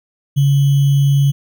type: tone with sample-and-hold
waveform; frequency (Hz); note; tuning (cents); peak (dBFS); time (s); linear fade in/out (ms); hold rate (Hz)
sine; 140; C#3; +18; -9; 0.36-1.32; 20; 3150
effects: none